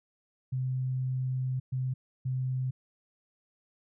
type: tone bursts at uneven times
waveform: sine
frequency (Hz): 129.2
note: C3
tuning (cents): -21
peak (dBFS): -28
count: 3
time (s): 0.52-1.6 / 1.72-1.94 / 2.25-2.71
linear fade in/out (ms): 10
effects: none